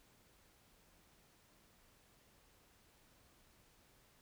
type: silence
effects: pink hiss -69 dBFS RMS until 4.21 s